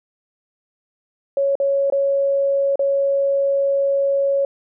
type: tone with dropouts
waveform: sine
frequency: 554.4 Hz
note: C#5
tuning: in tune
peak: -15 dBFS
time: 1.37-4.45 s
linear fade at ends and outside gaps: 2 ms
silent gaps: 1.554-1.6 / 1.901-1.923 / 2.757-2.793 s
effects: none